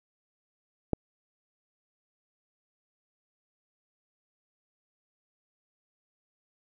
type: click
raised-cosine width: 2 ms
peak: -12 dBFS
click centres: 0.933 s
effects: none